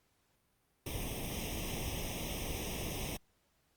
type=noise with comb filter; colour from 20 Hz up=pink; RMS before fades=-39 dBFS; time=0.86-3.17 s; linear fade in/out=5 ms; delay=0.34 ms; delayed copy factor=+0.9; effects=pink hiss -75 dBFS RMS until 3.76 s + Opus 48 kbps